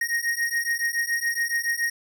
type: beating tone pair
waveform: square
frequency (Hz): 1864.7 / 1871.8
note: A#6 / A#6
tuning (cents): 0 / +7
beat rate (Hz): 7.1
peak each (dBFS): -27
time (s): 0.01-1.9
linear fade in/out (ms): 5
effects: none